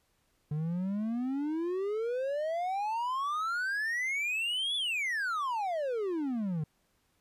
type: exponential two-way sweep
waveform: triangle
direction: up then down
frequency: 146.83 to 3484 to 146.83 Hz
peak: -28 dBFS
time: 0.51-6.64 s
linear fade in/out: 5 ms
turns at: 4.76 s
effects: pink hiss -73 dBFS RMS until 7.2 s + resampled to 32000 Hz